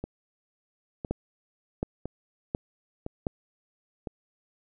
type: two click trains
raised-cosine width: 2 ms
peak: -14 / -20 dBFS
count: 4 / 5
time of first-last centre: 1.11-3.268 / 0.04-4.072 s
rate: 1.39 / 0.992 Hz
effects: none